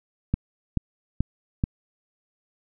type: click train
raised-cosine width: 5 ms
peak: -9 dBFS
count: 4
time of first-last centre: 0.34-1.639 s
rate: 2.31 Hz
effects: none